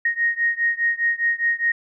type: beating tone pair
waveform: sine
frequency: 1864.7 / 1869.6 Hz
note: A#6 / A#6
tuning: 0 / +5 cents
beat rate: 4.9 Hz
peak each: -21 / -22 dBFS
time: 0.05-1.72 s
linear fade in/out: 5 ms
effects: none